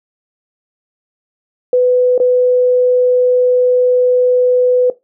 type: tone with dropouts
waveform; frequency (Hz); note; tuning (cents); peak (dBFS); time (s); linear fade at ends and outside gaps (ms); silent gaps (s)
sine; 498.9; B4; +17; -7; 1.73-4.9; 2; 2.179-2.2
effects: noise-tail reverb RT60 0.2 s tail -17 dB re dry

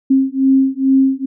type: beating tone pair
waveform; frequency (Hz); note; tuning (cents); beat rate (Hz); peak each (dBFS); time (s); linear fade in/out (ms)
sine; 266.2 / 268.5; C4 / C4; +30 / +45; 2.3; -13; 0.1-1.26; 10
effects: none

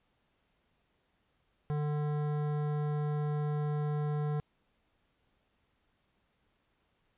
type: tone with hard clipping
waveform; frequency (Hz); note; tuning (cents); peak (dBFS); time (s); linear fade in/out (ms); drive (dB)
sine; 148.7; D3; +22; -32; 1.7-4.4; 0; 15
effects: pink hiss -75 dBFS RMS until 7.17 s + resampled to 8000 Hz

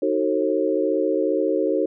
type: chord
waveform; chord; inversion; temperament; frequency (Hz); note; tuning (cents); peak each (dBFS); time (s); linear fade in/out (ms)
sine; D# diminished seventh; none; just; 311.1 / 373.4 / 448 / 537.6; D#4 / F#4 / A4 / C5; 0 / +16 / +31 / +47; -24; 0.02-1.86; 5
effects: none

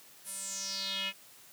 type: tone with band-pass filter sweep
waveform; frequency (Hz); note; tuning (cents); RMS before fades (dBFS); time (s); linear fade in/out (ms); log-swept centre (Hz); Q
square; 194.4; G3; -14; -37; 0.24-1.13; 50; 11000 to 2600; 5.1
effects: white hiss -56 dBFS RMS until 1.52 s + high-pass 80 Hz 12 dB/octave

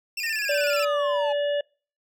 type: tone with vibrato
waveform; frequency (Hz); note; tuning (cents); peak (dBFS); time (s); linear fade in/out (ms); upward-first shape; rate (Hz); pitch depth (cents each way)
25% pulse; 2559; D#7; +48; -24; 0.17-0.85; 5; square; 16; 86
type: linear sweep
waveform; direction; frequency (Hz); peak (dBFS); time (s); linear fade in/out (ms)
triangle; down; 1864.7 to 830.6; -26; 0.23-1.33; 10
type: harmonic tone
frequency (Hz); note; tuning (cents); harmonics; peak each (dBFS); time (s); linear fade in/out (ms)
579; D5; -25; 1 / 3 / 5 / 6; -22 / -36 / -36 / -44; 0.49-1.61; 5
effects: noise-tail reverb RT60 0.4 s tail -26 dB re dry

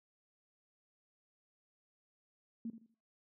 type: tone with echo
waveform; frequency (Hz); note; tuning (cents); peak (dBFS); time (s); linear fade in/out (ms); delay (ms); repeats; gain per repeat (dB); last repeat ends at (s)
sine; 228.8; A#3; -32; -37; 2.65-2.7; 2; 81; 3; -12; 2.943
effects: noise-tail reverb RT60 0.3 s tail -19 dB re dry + high-pass 150 Hz 12 dB/octave

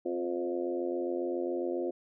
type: harmonic tone with a mistuned harmonic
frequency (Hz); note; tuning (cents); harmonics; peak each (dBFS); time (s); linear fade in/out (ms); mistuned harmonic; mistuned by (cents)
87.31; F2; 0; 3 / 4 / 5 / 6 / 7 / 8; -39 / -32 / -44 / -37 / -42 / -45; 0.05-1.91; 10; 4; +18
effects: none

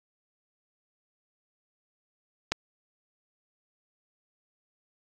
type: clicks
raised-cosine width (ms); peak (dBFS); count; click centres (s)
0.2; -27 / -8; 2; 2.517 / 2.52
effects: none

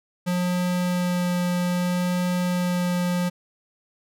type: tone with vibrato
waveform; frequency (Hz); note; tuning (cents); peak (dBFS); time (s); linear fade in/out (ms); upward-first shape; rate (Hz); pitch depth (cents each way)
square; 178.5; F3; +38; -22; 0.26-3.3; 20; sine; 0.62; 8
effects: none

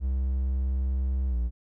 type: tone with pitch glide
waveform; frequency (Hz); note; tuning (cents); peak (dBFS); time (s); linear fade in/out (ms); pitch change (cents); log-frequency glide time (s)
triangle; 65.41 to 59.29; C2 to A#1; 0 to +30; -22; 0-1.51; 50; -170; 1.29-1.36
effects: none

